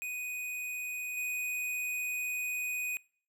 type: tone with level steps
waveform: square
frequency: 2489 Hz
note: D#7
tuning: in tune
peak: -36 / -33 dBFS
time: 0.02-2.97 s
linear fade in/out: 0 ms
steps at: 1.17 s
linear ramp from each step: 2 ms
effects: noise-tail reverb RT60 0.5 s tail -24 dB re dry